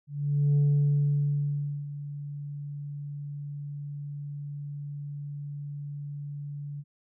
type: tone with ADSR envelope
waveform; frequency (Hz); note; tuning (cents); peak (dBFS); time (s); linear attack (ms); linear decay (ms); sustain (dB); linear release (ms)
sine; 144.3; D3; -30; -17; 0.07-6.84; 490; 1300; -17; 44
effects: tanh soft clip ceiling -18 dBFS